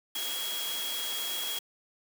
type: tone in noise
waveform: sine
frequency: 3300 Hz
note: G#7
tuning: 12 cents flat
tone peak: -34 dBFS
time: 0.15-1.59 s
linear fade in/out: 5 ms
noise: white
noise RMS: -36 dBFS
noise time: 0.15-1.59 s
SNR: -1 dB
effects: high-pass 300 Hz 12 dB/octave